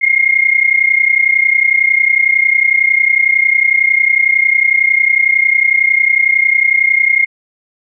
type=tone pair together; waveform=sine; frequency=2120 / 2151 Hz; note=C7 / C7; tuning=+22 / +47 cents; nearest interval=unison; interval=25 cents; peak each=-11 dBFS; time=0.01-7.26 s; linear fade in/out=20 ms; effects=none